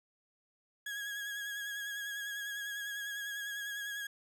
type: tone with vibrato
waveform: 35% pulse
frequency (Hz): 1654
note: G#6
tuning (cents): -8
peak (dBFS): -36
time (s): 0.86-4.07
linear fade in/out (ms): 5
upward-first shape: sine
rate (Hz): 10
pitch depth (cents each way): 34
effects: none